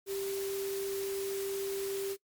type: tone in noise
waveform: sine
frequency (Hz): 392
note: G4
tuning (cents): 0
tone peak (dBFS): -33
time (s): 0.06-2.17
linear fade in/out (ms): 50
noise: white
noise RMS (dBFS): -43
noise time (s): 0.06-2.17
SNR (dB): +7
effects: noise-tail reverb RT60 0.1 s tail -20 dB re dry + MP3 96 kbps